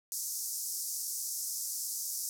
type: band-pass noise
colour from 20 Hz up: pink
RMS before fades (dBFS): -37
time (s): 0.12-2.29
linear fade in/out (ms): 0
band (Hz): 5300 to 15000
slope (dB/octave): 48
effects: none